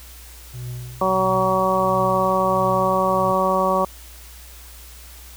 triangle tone with tremolo, 123.47 Hz, B2, in tune, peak -25 dBFS, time 0.53-3.33 s, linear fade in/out 20 ms, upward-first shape triangle, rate 1.5 Hz, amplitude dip 85%
harmonic tone, 188.3 Hz, F#3, 31 cents sharp, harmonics 1 / 2 / 3 / 4 / 5 / 6, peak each -26 / -26 / -21 / -26 / -24 / -21 dBFS, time 1.01-3.85 s, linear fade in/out 5 ms
effects added 60 Hz sine -41 dBFS peak until 5.36 s + white hiss -44 dBFS RMS until 5.36 s

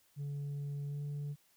sine tone with pitch glide, 143 to 145 Hz, D3 to D3, -46 to -22 cents, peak -34 dBFS, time 0.16-1.36 s, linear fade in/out 50 ms, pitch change +24 cents, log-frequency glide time 0.88-0.98 s, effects tanh soft clip ceiling -36 dBFS + white hiss -70 dBFS RMS until 1.56 s

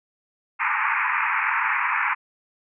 pink band-pass noise, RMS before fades -23 dBFS, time 0.59-2.15 s, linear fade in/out 20 ms, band 870 to 2500 Hz, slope 96 dB/octave, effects none

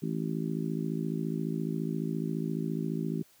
harmonic tone, 54.5 Hz, A1, 16 cents flat, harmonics 3 / 4 / 5 / 6 / 7, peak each -33 / -35 / -37 / -39 / -40 dBFS, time 0.02-3.23 s, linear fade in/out 10 ms, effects white hiss -62 dBFS RMS until 3.4 s

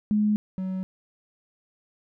sine / triangle tone pair in turn, 210.6 / 187.62 Hz, G#3 / F#3, +24 / +24 cents, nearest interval major second, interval 200 cents, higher first, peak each -19 / -25 dBFS, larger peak first, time 0.11-0.36 / 0.58-0.83 s, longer neither, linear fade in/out 0 ms, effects none

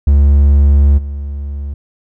triangle tone with level steps, 70.9 Hz, C#2, 40 cents sharp, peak -3 / -17 dBFS, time 0.07-1.74 s, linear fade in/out 5 ms, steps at 0.97 s, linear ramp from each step 20 ms, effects none

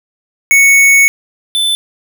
square tone pair in turn, 2217 / 3519 Hz, C#7 / A7, 0 / 0 cents, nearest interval minor sixth, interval 800 cents, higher second, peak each -5 / -11 dBFS, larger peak first, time 0.51-1.08 / 1.55-1.75 s, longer first, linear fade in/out 0 ms, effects none

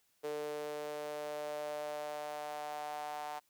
sawtooth tone with high-pass filter sweep, 149.2 Hz, D3, 28 cents sharp, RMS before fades -41 dBFS, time 0.23-3.4 s, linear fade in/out 20 ms, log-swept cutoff 460 to 800 Hz, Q 5.4, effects white hiss -74 dBFS RMS until 3.49 s

